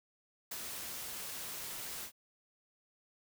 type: noise with ADSR envelope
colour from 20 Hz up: white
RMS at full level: -40 dBFS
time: 0.51-2.12 s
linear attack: 8 ms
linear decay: 31 ms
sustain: -3 dB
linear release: 84 ms
effects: none